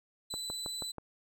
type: tone with vibrato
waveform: 30% pulse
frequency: 3995 Hz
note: B7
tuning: 19 cents sharp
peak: -34 dBFS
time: 0.3-0.92 s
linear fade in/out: 10 ms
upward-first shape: sine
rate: 20 Hz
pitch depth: 17 cents each way
type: click train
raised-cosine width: 1 ms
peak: -26 dBFS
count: 5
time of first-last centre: 0.34-0.983 s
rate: 6.22 Hz
effects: none